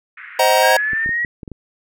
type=band-pass noise; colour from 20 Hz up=white; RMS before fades=-36 dBFS; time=0.17-1.05 s; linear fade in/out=5 ms; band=1400 to 2200 Hz; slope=48 dB/octave
type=chord; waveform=square; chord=C half-diminished seventh; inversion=none; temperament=just; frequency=523.3 / 627.9 / 753.5 / 941.9 Hz; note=C5 / Eb5 / Gb5 / Bb5; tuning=0 / +16 / +31 / +18 cents; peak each=-18 dBFS; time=0.39-0.77 s; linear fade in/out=5 ms
type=linear sweep; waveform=sine; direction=up; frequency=1600 to 1927 Hz; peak=-17 dBFS; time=0.63-1.25 s; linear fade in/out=2 ms
type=clicks; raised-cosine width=3 ms; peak=-19 dBFS; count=7; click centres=0.933 / 1.061 / 1.092 / 1.248 / 1.432 / 1.478 / 1.517 s
effects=none